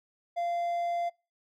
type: tone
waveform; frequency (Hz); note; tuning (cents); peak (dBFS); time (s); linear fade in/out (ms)
triangle; 691; F5; -19; -26; 0.36-1.1; 20
effects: noise-tail reverb RT60 0.3 s tail -25 dB re dry